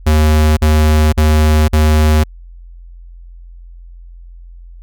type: tone bursts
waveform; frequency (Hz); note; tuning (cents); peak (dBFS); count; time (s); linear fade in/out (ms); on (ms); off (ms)
square; 77; D#2; -17; -8; 4; 0.06-2.238; 10; 510; 46
effects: added 43 Hz sine -32 dBFS peak until 4.82 s